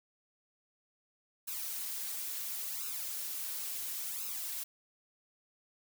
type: noise with flanger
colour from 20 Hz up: blue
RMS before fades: -39 dBFS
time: 1.47-4.64 s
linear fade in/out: 10 ms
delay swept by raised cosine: 0.76 to 5.96 ms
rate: 0.72 Hz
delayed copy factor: +0.8
effects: none